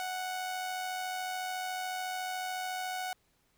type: tone with amplitude modulation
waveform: sawtooth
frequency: 740 Hz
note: F#5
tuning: in tune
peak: -29 dBFS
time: 0-3.13 s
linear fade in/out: 0 ms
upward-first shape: sine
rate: 93.9 Hz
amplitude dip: 35%
effects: pink hiss -72 dBFS RMS until 3.57 s